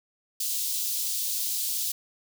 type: high-pass noise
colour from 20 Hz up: white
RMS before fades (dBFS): -29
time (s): 0.4-1.92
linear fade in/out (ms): 5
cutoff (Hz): 3600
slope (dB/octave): 24
effects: none